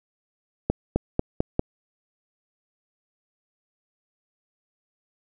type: accelerating click train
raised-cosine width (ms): 2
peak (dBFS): -7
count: 5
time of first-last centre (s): 0.7-1.594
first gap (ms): 260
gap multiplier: 0.9
effects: none